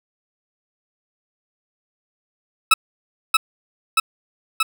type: tone with echo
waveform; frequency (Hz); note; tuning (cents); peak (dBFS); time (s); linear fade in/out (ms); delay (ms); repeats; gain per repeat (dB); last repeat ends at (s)
20% pulse; 1300; E6; -24; -4; 2.71-2.74; 5; 630; 3; -2; 4.63
effects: none